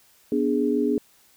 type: chord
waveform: sine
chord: G# diminished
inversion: first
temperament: equal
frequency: 246.9 / 293.7 / 415.3 Hz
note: B3 / D4 / G#4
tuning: 0 / 0 / 0 cents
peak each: -24 / -24 / -24 dBFS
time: 0.32-0.98 s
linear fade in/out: 2 ms
effects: white hiss -58 dBFS RMS until 1.36 s